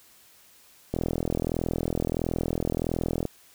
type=click train; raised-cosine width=2 ms; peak=-13 dBFS; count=97; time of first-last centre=0.94-3.253 s; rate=41.5 Hz; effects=white hiss -56 dBFS RMS until 3.54 s